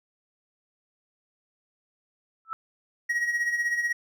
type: tone with exponential growth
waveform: sine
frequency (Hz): 1318.5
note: E6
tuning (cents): 0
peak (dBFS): -25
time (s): 2.45-2.53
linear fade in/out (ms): 0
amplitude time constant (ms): 17
type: tone with tremolo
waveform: triangle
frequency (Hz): 1900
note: A#6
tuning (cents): +33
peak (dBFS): -20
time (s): 3.09-3.93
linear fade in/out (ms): 10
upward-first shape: sine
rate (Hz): 16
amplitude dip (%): 60
effects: none